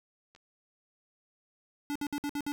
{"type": "clicks", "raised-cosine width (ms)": 0.2, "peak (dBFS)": [-37, -45], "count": 2, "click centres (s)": [0.35, 0.362]}
{"type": "tone bursts", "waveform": "square", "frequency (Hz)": 289.6, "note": "D4", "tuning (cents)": -24, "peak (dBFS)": -32, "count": 6, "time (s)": [1.9, 2.52], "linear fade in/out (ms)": 0, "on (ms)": 55, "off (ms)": 58}
{"effects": []}